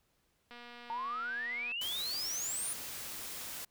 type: click train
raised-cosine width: 0.3 ms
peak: -35 dBFS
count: 291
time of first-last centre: 0.51-1.718 s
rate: 240 Hz
type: exponential sweep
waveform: sine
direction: up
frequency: 898 to 9956 Hz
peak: -35 dBFS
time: 0.9-2.73 s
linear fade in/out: 0 ms
type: noise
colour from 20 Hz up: white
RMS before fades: -43 dBFS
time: 1.81-3.65 s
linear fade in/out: 5 ms
effects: pink hiss -75 dBFS RMS until 3.7 s